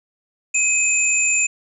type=tone pair together; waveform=sine; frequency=2532 / 7162 Hz; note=D#7 / A8; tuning=+30 / +30 cents; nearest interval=octave + tritone; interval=1800 cents; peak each=-18 dBFS; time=0.54-1.47 s; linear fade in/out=10 ms; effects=none